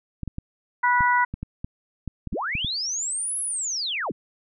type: clicks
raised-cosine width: 5 ms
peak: -18 dBFS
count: 12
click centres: 0.233 / 0.277 / 0.384 / 1.007 / 1.34 / 1.43 / 1.645 / 2.077 / 2.273 / 2.328 / 2.553 / 2.647 s
type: harmonic tone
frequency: 490 Hz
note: B4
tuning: 14 cents flat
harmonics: 2 / 3 / 4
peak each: -19 / -23 / -25 dBFS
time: 0.83-1.25 s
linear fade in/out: 10 ms
type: linear two-way sweep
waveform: sine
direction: up then down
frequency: 35.39 to 10940 to 72.3 Hz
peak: -25 dBFS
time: 2.32-4.12 s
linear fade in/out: 10 ms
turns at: 3.4 s
effects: none